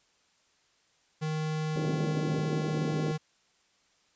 square tone with pitch glide, 155.56 to 154.66 Hz, D#3 to D#3, 0 to -10 cents, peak -30 dBFS, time 1.21-3.18 s, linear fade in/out 20 ms, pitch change -10 cents, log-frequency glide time 1.67-2.37 s
pink band-pass noise, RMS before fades -34 dBFS, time 1.76-3.12 s, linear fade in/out 2 ms, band 170 to 480 Hz, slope 24 dB/octave
effects white hiss -68 dBFS RMS until 4.15 s + resampled to 16000 Hz

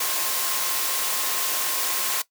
sine tone in noise, 1067 Hz, C6, 34 cents sharp, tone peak -36 dBFS, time 0-2.22 s, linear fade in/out 5 ms, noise white, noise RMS -25 dBFS, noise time 0-2.22 s, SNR -14 dB, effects noise-tail reverb RT60 0.1 s tail -18 dB re dry + high-pass 400 Hz 12 dB/octave

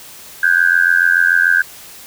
sine tone with amplitude modulation, 1568 Hz, G6, in tune, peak -5 dBFS, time 0.43-1.62 s, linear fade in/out 5 ms, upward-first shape sine, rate 86.9 Hz, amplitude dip 100%, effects white hiss -37 dBFS RMS until 2.06 s

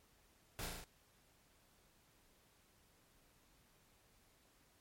pink noise with echo, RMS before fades -44 dBFS, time 0.59-0.66 s, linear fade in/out 0 ms, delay 36 ms, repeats 5, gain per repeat -2 dB, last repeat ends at 0.84 s, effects pink hiss -71 dBFS RMS until 4.8 s + MP3 64 kbps

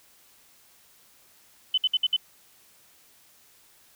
sine tone bursts, 3024 Hz, F#7, 37 cents sharp, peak -19 dBFS, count 5, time 1.74-2.165 s, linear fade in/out 5 ms, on 37 ms, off 60 ms, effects white hiss -58 dBFS RMS until 3.95 s

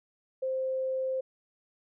sine tone, 523.3 Hz, C5, in tune, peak -28 dBFS, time 0.42-1.21 s, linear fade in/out 10 ms, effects none

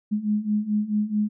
sine beating tone pair, 207.7 / 212.3 Hz, G#3 / G#3, 0 / +38 cents, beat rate 4.6 Hz, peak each -26 / -23 dBFS, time 0.11-1.29 s, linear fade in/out 20 ms, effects none

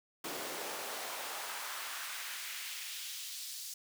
pink noise with high-pass filter sweep, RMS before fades -42 dBFS, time 0.24-3.74 s, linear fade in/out 5 ms, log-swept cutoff 330 to 5300 Hz, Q 1.2, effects none

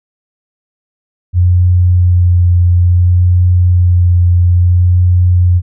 sine tone with vibrato, 88.9 Hz, F2, 31 cents sharp, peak -5 dBFS, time 1.33-5.62 s, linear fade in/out 50 ms, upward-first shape sine, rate 0.59 Hz, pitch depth 15 cents each way, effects none

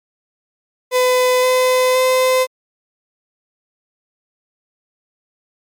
35% pulse tone with pitch steps, 504 / 509 / 514 Hz, B4 / C5 / C5, +35 / -48 / -31 cents, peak -10 dBFS, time 0.91-2.47 s, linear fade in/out 50 ms, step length 520 ms, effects MP3 96 kbps

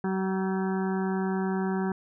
harmonic tone with a mistuned harmonic, 189.7 Hz, F#3, 43 cents sharp, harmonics 1 / 2 / 4 / 5 / 6 / 7 / 8 / 9, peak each -27 / -31 / -37 / -39 / -46 / -44 / -42 / -46 dBFS, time 0.04-1.92 s, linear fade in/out 2 ms, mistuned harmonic 8, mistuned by +34 cents, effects none

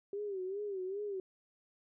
sine tone with vibrato, 392 Hz, G4, in tune, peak -36 dBFS, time 0.13-1.2 s, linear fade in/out 2 ms, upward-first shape sine, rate 2.5 Hz, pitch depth 110 cents each way, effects none

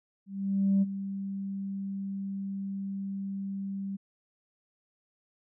sine tone with ADSR envelope, 196 Hz, G3, in tune, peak -19 dBFS, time 0.26-3.97 s, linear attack 560 ms, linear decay 30 ms, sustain -13 dB, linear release 16 ms, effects tanh soft clip ceiling -18 dBFS

